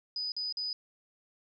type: tone bursts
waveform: sine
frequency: 4978 Hz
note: D#8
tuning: in tune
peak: -32 dBFS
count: 3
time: 0.16-0.73 s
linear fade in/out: 2 ms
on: 160 ms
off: 45 ms
effects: none